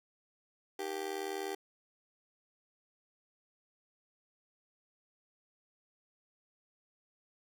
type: tone with amplitude modulation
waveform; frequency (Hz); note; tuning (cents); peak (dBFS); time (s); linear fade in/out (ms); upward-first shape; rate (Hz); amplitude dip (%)
30% pulse; 392; G4; 0; -30; 0.79-1.55; 5; sine; 80; 85
effects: none